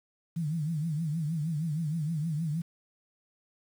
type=tone with vibrato; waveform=sine; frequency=157.4 Hz; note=D#3; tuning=20 cents sharp; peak=-28 dBFS; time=0.36-2.62 s; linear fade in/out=10 ms; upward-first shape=triangle; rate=6.4 Hz; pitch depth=160 cents each way; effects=9-bit